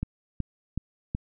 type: click train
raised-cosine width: 5 ms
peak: -16 dBFS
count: 4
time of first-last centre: 0.03-1.149 s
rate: 2.68 Hz
effects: none